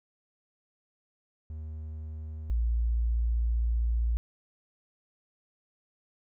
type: tone pair in turn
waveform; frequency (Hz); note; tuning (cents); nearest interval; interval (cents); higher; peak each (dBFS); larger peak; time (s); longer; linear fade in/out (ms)
triangle / sine; 77.78 / 57.68; D#2 / A#1; 0 / -18; perfect fourth; 518; first; -34 / -24; second; 1.5-2.5 / 2.5-4.17; second; 0
effects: none